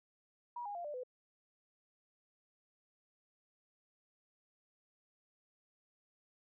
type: tone with pitch steps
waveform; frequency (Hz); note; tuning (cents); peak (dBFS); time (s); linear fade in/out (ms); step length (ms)
sine; 961 / 817.5 / 695.4 / 591.6 / 503.2; B5 / G#5 / F5 / D5 / B4; -48 / -28 / -8 / +13 / +32; -40; 0.56-1.035; 5; 95
effects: none